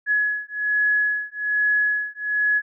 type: beating tone pair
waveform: sine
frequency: 1689 / 1690.2 Hz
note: G#6 / G#6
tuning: +29 / +30 cents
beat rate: 1.2 Hz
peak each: -22 dBFS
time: 0.06-2.62 s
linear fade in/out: 50 ms
effects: none